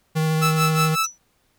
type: tone with vibrato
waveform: square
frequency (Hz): 157.7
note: D#3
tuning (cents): +24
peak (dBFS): -19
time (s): 0.15-0.96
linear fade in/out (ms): 20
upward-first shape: sine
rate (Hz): 13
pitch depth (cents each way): 11
type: tone with tremolo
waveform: sawtooth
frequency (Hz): 1314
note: E6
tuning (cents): -6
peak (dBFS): -14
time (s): 0.41-1.07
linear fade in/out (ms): 20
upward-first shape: sine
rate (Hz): 5.5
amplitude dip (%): 85
type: tone with exponential decay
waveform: sine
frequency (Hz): 5920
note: F#8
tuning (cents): 0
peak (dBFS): -20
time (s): 1.04-1.18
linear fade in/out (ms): 2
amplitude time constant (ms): 29
effects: pink hiss -65 dBFS RMS until 1.58 s